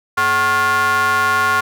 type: ring-modulated tone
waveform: square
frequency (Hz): 164.81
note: E3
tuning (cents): 0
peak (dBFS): -11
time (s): 0.17-1.61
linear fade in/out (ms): 10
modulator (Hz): 1250
effects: none